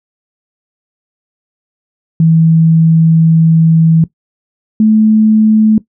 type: tone pair in turn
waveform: sine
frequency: 162.5 / 216.9 Hz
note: E3 / A3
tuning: -24 / -25 cents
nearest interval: perfect fourth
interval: 499 cents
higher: second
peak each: -4 dBFS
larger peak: neither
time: 2.2-4.04 / 4.8-5.78 s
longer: first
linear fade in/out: 2 ms
effects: noise-tail reverb RT60 0.1 s tail -17 dB re dry